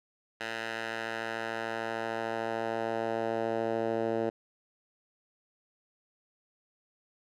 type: tone with band-pass filter sweep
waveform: 10% pulse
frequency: 113.4 Hz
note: A#2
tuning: 47 cents flat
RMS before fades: -33 dBFS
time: 0.4-4.3 s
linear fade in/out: 10 ms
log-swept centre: 2000 to 470 Hz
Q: 1.1
effects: none